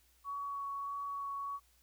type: tone with vibrato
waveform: sine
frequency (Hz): 1122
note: C#6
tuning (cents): +21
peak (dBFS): -37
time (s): 0.24-1.6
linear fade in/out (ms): 50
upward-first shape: sine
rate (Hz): 1.6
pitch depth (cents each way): 9
effects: added 60 Hz sine -70 dBFS peak until 1.82 s + white hiss -70 dBFS RMS until 1.82 s